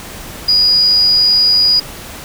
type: tone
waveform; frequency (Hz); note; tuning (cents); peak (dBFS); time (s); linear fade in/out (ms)
triangle; 4901; D#8; -27; -4; 0.48-1.8; 10
effects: tanh soft clip ceiling -6 dBFS + pink hiss -30 dBFS RMS until 2.24 s